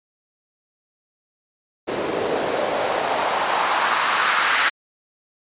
white noise with band-pass filter sweep, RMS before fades -21 dBFS, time 1.87-4.7 s, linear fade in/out 20 ms, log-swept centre 370 to 1600 Hz, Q 1.9, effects resampled to 8000 Hz

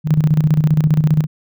sine tone with tremolo, 153.6 Hz, D#3, 22 cents flat, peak -8 dBFS, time 0.04-1.27 s, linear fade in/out 50 ms, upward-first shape square, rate 15 Hz, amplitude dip 65%, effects none

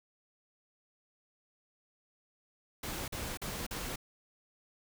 pink noise bursts, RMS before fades -39 dBFS, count 4, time 2.83-3.959 s, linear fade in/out 5 ms, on 250 ms, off 43 ms, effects none

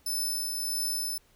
15% pulse tone with tremolo, 5274 Hz, E8, in tune, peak -22 dBFS, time 0.06-1.18 s, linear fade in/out 5 ms, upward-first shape triangle, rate 1.6 Hz, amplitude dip 35%, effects pink hiss -64 dBFS RMS until 1.35 s

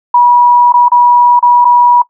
sine tone with dropouts, 969 Hz, B5, 33 cents flat, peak -3 dBFS, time 0.14-2.02 s, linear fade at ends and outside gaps 5 ms, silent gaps 0.723-0.739 / 0.884-0.917 / 1.393-1.426 / 1.646-1.651 s, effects noise-tail reverb RT60 0.1 s tail -20 dB re dry

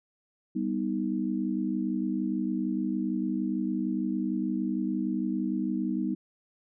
sine chord, G augmented, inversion none, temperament equal with one note detuned, 196 / 246.9 / 313.5 Hz, G3 / B3 / D#4, 0 / 0 / +13 cents, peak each -31 dBFS, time 0.55-6.15 s, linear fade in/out 10 ms, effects none

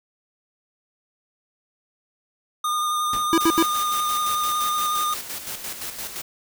square tone with vibrato, 1218 Hz, D#6, 37 cents flat, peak -22 dBFS, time 2.64-5.14 s, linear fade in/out 5 ms, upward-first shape sine, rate 11 Hz, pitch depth 15 cents each way
pink noise with exponential decay, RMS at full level -30 dBFS, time 3.13-3.35 s, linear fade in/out 2 ms, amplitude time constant 47 ms
square tone bursts, 329.9 Hz, E4, 1 cent sharp, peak -16 dBFS, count 3, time 3.33-3.626 s, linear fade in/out 0 ms, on 48 ms, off 76 ms
white noise with tremolo, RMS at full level -31 dBFS, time 3.4-6.22 s, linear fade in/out 10 ms, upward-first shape square, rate 5.8 Hz, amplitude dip 50%
effects none

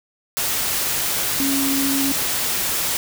sine tone in noise, 274.4 Hz, C#4, 17 cents flat, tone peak -20 dBFS, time 1.4-2.12 s, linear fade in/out 0 ms, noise white, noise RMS -22 dBFS, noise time 0.37-2.97 s, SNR -1 dB, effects none

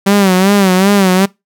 sawtooth tone with vibrato, 193.1 Hz, G3, 26 cents flat, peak -3 dBFS, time 0.06-1.26 s, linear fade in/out 10 ms, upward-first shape sine, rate 2.6 Hz, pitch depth 96 cents each way, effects noise-tail reverb RT60 0.2 s tail -23 dB re dry

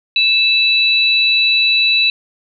sine tone pair together, 2629 / 3939 Hz, E7 / B7, -5 / -5 cents, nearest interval perfect fifth, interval 700 cents, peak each -13 dBFS, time 0.16-2.1 s, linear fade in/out 2 ms, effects none

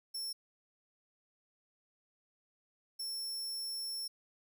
sawtooth tone bursts at uneven times, 5400 Hz, E8, 41 cents sharp, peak -35 dBFS, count 2, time 0.14-0.33 / 2.99-4.08 s, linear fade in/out 10 ms, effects none

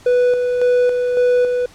triangle tone with tremolo, 493.6 Hz, B4, 1 cent flat, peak -9 dBFS, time 0.06-1.66 s, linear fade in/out 5 ms, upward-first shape square, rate 1.8 Hz, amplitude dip 40%, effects pink hiss -45 dBFS RMS until 1.74 s + low-pass 9000 Hz 12 dB/octave

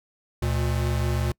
square tone pair together, 72.11 / 118.7 Hz, D2 / A#2, -31 / +32 cents, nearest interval major sixth, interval 863 cents, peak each -26 dBFS, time 0.42-1.32 s, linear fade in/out 5 ms, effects noise-tail reverb RT60 0.1 s tail -26 dB re dry

